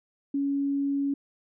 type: tone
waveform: sine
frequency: 279.7 Hz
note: C#4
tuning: 16 cents sharp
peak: -24 dBFS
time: 0.34-1.14 s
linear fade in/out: 5 ms
effects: none